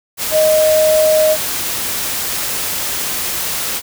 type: tone in noise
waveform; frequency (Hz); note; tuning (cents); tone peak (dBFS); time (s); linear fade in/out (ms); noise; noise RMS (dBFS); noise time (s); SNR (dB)
sine; 622.3; D#5; 0; -9; 0.31-1.37; 50; white; -20; 0.17-3.82; +8
effects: none